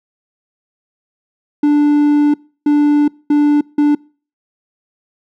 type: tone bursts at uneven times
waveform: triangle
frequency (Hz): 293.7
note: D4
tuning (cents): 0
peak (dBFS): -6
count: 4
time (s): 1.63-2.34 / 2.66-3.08 / 3.3-3.61 / 3.78-3.95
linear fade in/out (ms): 5
effects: noise-tail reverb RT60 0.4 s tail -25 dB re dry